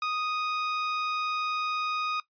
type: tone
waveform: sawtooth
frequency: 1244.5 Hz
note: D#6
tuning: in tune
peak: -24 dBFS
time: 0.02-2.2 s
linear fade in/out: 2 ms
effects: noise-tail reverb RT60 0.1 s tail -17 dB re dry + resampled to 11025 Hz